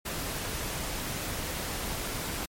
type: noise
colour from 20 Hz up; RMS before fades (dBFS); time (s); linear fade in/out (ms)
pink; -34; 0.05-2.46; 10
effects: MP3 64 kbps